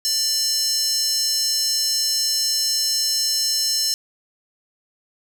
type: tone with high-pass filter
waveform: square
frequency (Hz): 592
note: D5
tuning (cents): +14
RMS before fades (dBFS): -21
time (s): 0.05-3.94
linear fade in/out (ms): 0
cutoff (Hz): 5400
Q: 4.6
effects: none